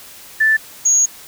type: tone pair in turn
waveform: sine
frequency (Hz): 1760 / 6645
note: A6 / G#8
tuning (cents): 0 / 0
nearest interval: octave + major seventh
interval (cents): 2300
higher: second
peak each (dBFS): -10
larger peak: neither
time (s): 0.4-0.57 / 0.85-1.06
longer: second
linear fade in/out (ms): 10
effects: white hiss -39 dBFS RMS until 1.27 s